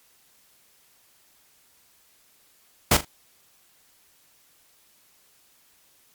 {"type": "noise with echo", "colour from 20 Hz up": "pink", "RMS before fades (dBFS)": -17, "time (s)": [2.91, 2.97], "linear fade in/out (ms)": 5, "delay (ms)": 40, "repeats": 2, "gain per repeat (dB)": -13, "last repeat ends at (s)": 3.05, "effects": ["white hiss -60 dBFS RMS until 6.14 s", "MP3 96 kbps"]}